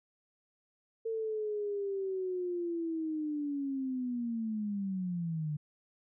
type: linear sweep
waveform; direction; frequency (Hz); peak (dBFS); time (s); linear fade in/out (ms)
sine; down; 452.6 to 146.83; -32; 1.05-5.57; 10
effects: none